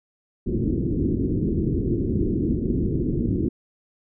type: low-pass noise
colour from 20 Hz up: white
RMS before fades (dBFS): -23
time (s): 0.46-3.49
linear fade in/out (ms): 10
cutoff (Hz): 370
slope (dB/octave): 48
effects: none